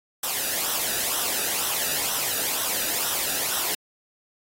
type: noise with flanger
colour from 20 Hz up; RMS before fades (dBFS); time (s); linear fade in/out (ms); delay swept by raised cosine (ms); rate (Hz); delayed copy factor
white; -26; 0.23-3.75; 5; 0.43 to 0.95; 2.1; -0.6
effects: AAC 48 kbps